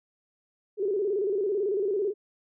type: tone with vibrato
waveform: sine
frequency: 400 Hz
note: G4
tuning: 35 cents sharp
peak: -24 dBFS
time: 0.77-2.14 s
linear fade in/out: 50 ms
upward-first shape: square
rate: 18 Hz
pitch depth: 98 cents each way
effects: none